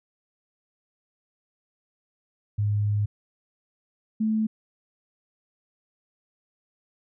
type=tone pair in turn; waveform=sine; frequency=103.8 / 218.2 Hz; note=G#2 / A3; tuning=0 / -14 cents; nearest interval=octave + minor second; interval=1286 cents; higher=second; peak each=-21 dBFS; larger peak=neither; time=2.58-3.06 / 4.2-4.47 s; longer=first; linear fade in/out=10 ms; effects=none